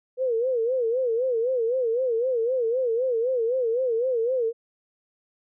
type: tone with vibrato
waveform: sine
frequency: 485.1 Hz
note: B4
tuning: 31 cents flat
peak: -21 dBFS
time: 0.17-4.53 s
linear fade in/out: 50 ms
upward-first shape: sine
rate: 3.9 Hz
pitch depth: 140 cents each way
effects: none